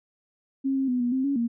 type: tone with pitch steps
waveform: sine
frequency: 270.1 / 268 / 249.4 / 242.5 / 262.3 / 279.5 / 234.2 Hz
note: C#4 / C4 / B3 / B3 / C4 / C#4 / A#3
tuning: -45 / +42 / +17 / -31 / +4 / +14 / +8 cents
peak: -22 dBFS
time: 0.64-1.48 s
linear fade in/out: 20 ms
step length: 120 ms
effects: none